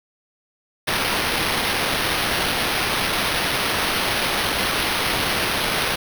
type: noise with sample-and-hold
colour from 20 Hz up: white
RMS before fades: -22 dBFS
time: 0.87-5.96 s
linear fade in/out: 10 ms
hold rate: 7350 Hz
effects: none